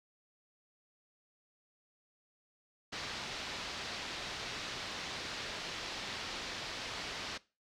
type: low-pass noise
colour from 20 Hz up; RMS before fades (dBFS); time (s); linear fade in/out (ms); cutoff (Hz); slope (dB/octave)
white; -42; 2.92-7.38; 10; 4900; 24
effects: noise-tail reverb RT60 0.3 s tail -20 dB re dry